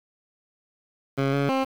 15% pulse tone with pitch steps, 137.1 / 140.5 / 265.8 Hz, C#3 / C#3 / C4, -19 / +24 / +27 cents, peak -15 dBFS, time 1.17-1.65 s, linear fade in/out 20 ms, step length 160 ms, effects low-pass 3000 Hz 12 dB/octave + 7-bit

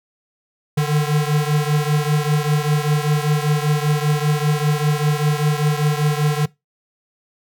square beating tone pair, 147.6 / 152.7 Hz, D3 / D#3, +9 / -32 cents, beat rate 5.1 Hz, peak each -18 / -21 dBFS, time 0.77-6.46 s, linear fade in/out 10 ms, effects noise-tail reverb RT60 0.2 s tail -22 dB re dry

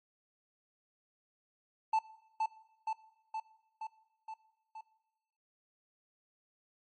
triangle tone with echo, 880 Hz, A5, in tune, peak -24 dBFS, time 1.93-1.99 s, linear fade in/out 5 ms, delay 470 ms, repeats 6, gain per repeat -3 dB, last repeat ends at 4.81 s, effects noise-tail reverb RT60 1.0 s tail -19 dB re dry + MP3 32 kbps

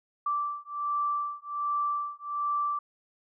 sine beating tone pair, 1168 / 1169.3 Hz, D6 / D6, -10 / -8 cents, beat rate 1.3 Hz, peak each -31 dBFS, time 0.26-2.79 s, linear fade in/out 5 ms, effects none

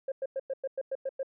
sine tone bursts, 536 Hz, C5, 42 cents sharp, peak -28 dBFS, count 9, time 0.08-1.231 s, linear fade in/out 5 ms, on 39 ms, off 100 ms, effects tanh soft clip ceiling -26 dBFS

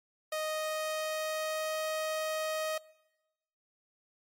sawtooth tone with pitch glide, 622.3 to 627 Hz, D#5 to D#5, 0 to +13 cents, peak -28 dBFS, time 0.32-2.78 s, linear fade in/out 5 ms, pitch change +13 cents, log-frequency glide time 0.48-1.82 s, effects noise-tail reverb RT60 1.0 s tail -22 dB re dry + MP3 64 kbps

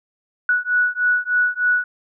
sine beating tone pair, 1470 / 1473.3 Hz, F#6 / F#6, -12 / -8 cents, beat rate 3.3 Hz, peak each -19 dBFS, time 0.49-1.84 s, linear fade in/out 2 ms, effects none

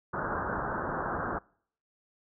white low-pass noise, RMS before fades -33 dBFS, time 0.13-1.39 s, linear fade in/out 10 ms, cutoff 1600 Hz, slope 96 dB/octave, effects noise-tail reverb RT60 0.6 s tail -26 dB re dry

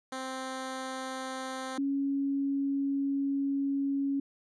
10% pulse / sine tone pair in turn, 261.6 / 277.2 Hz, C4 / C#4, 0 / 0 cents, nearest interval minor second, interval 100 cents, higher second, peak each -27 dBFS, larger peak neither, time 0.12-1.78 / 1.78-4.2 s, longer second, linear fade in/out 5 ms, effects resampled to 24000 Hz

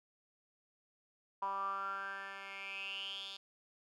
10% pulse tone with band-pass filter sweep, 196 Hz, G3, in tune, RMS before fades -42 dBFS, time 1.42-3.37 s, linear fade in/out 5 ms, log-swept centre 1000 to 3800 Hz, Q 8.7, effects none

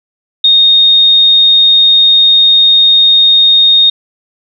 sine tone, 3700 Hz, A#7, 14 cents flat, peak -3 dBFS, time 0.44-3.9 s, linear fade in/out 5 ms, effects none

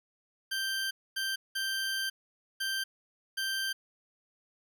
20% pulse tone bursts at uneven times, 1568 Hz, G6, in tune, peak -26 dBFS, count 5, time 0.51-0.91 / 1.16-1.36 / 1.55-2.1 / 2.6-2.84 / 3.37-3.73 s, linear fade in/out 10 ms, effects none

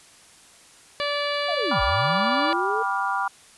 harmonic tone, 579 Hz, D5, 25 cents flat, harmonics 1 / 2 / 3 / 4 / 5 / 6 / 7 / 8, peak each -27 / -30 / -32 / -33 / -34 / -35 / -35 / -36 dBFS, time 1-2.53 s, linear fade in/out 0 ms
sine linear two-way sweep, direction down then up, 740 to 46.25 to 454 Hz, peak -26 dBFS, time 1.48-2.83 s, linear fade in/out 10 ms, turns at 1.82 s
sine chord, G dominant seventh, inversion none, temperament just, 784 / 980 / 1176 / 1411.2 Hz, G5 / B5 / D6 / F6, 0 / -14 / +2 / +18 cents, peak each -28 / -27 / -28 / -28 dBFS, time 1.71-3.28 s, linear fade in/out 5 ms
effects white hiss -51 dBFS RMS until 3.57 s + resampled to 24000 Hz

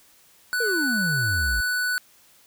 square tone, 1486 Hz, F#6, 7 cents sharp, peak -23 dBFS, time 0.53-1.98 s, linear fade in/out 0 ms
triangle exponential sweep, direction down, 490 to 50.4 Hz, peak -23 dBFS, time 0.6-1.61 s, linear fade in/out 5 ms
effects white hiss -56 dBFS RMS until 2.46 s

